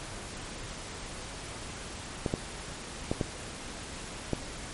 clicks, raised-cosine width 2 ms, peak -14 dBFS, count 5, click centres 2.262 / 2.339 / 3.115 / 3.212 / 4.333 s, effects pink hiss -41 dBFS RMS until 4.73 s + MP3 48 kbps

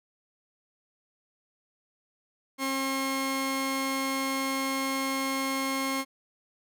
sawtooth tone pair together, 268.9 / 1075.6 Hz, C4 / C6, +47 / +47 cents, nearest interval 2 octaves, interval 2400 cents, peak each -26 dBFS, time 2.58-6.05 s, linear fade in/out 50 ms, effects none

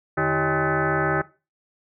sine tone with frequency modulation, 562 Hz, C#5, 24 cents sharp, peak -19 dBFS, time 0.17-1.22 s, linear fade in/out 10 ms, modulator 238 Hz, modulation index 4.8, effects noise-tail reverb RT60 0.3 s tail -18 dB re dry

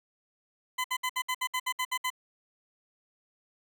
20% pulse tone bursts, 1015 Hz, B5, 47 cents sharp, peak -23 dBFS, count 11, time 0.78-2.103 s, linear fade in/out 10 ms, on 63 ms, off 63 ms, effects none

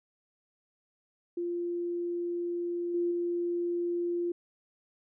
sine tone with level steps, 347.2 Hz, F4, 10 cents flat, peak -30 / -26 / -28 dBFS, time 1.37-4.32 s, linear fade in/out 5 ms, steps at 2.94 / 3.11 s, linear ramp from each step 5 ms, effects none

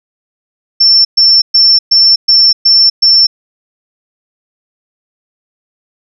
sine tone bursts, 5390 Hz, E8, 38 cents sharp, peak -3 dBFS, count 7, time 0.8-3.27 s, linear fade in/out 10 ms, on 250 ms, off 120 ms, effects none

